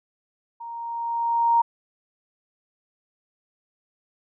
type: tone with level ramp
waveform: sine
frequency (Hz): 932.3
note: A#5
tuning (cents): 0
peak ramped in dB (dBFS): -34 to -14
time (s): 0.6-1.62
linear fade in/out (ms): 10
effects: none